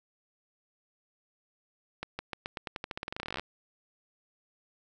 accelerating click train, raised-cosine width 0.3 ms, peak -19 dBFS, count 25, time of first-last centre 2.03-3.396 s, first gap 160 ms, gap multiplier 0.89, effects none

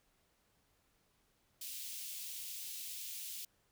white high-pass noise, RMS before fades -45 dBFS, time 1.61-3.45 s, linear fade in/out 5 ms, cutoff 2700 Hz, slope 24 dB/octave, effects pink hiss -75 dBFS RMS until 3.71 s

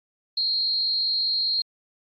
sine tone with amplitude modulation, 4215 Hz, C8, 12 cents sharp, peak -19 dBFS, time 0.37-1.62 s, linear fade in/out 5 ms, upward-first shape sine, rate 285 Hz, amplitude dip 50%, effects AAC 32 kbps

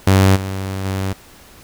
sawtooth tone with level steps, 96 Hz, G2, 36 cents flat, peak -5 / -18 / -15 dBFS, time 0.07-1.13 s, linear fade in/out 5 ms, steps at 0.35 / 0.84 s, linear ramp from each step 20 ms, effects pink hiss -44 dBFS RMS until 1.63 s

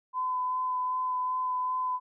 sine tone with vibrato, 1012 Hz, B5, 42 cents sharp, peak -27 dBFS, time 0.13-2 s, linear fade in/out 50 ms, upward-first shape sine, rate 2.6 Hz, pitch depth 11 cents each way, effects none

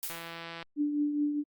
blue noise with exponential decay, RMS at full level -33 dBFS, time 0.03-0.44 s, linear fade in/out 0 ms, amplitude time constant 87 ms
click train, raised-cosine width 0.3 ms, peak -25 dBFS, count 89, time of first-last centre 0.1-0.627 s, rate 167 Hz
sine tone with tremolo, 293.7 Hz, D4, in tune, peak -24 dBFS, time 0.76-1.44 s, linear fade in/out 50 ms, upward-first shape triangle, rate 4.8 Hz, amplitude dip 55%
effects Opus 48 kbps

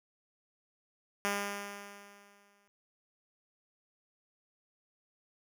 5% pulse tone with exponential decay, 202.1 Hz, G#3, 47 cents flat, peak -18 dBFS, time 1.25-2.68 s, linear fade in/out 0 ms, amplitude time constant 310 ms, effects none

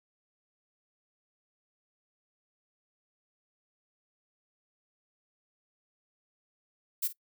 violet noise with echo, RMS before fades -30 dBFS, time 7.02-7.08 s, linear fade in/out 10 ms, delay 50 ms, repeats 1, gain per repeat -15 dB, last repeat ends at 7.13 s, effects noise-tail reverb RT60 0.1 s tail -21 dB re dry

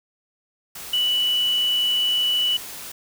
sine tone in noise, 2960 Hz, F#7, in tune, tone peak -18 dBFS, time 0.93-2.57 s, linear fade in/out 5 ms, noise white, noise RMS -36 dBFS, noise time 0.75-2.92 s, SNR +15 dB, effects none

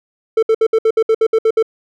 triangle tone bursts, 445.1 Hz, A4, 20 cents sharp, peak -7 dBFS, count 11, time 0.37-1.627 s, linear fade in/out 5 ms, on 57 ms, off 63 ms, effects none

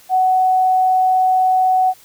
sine tone, 746 Hz, F#5, 14 cents sharp, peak -11 dBFS, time 0.09-1.94 s, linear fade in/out 50 ms, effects white hiss -47 dBFS RMS until 2.04 s

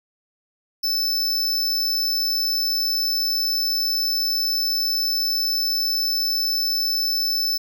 square tone, 5274 Hz, E8, in tune, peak -20 dBFS, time 0.83-7.58 s, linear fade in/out 10 ms, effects none

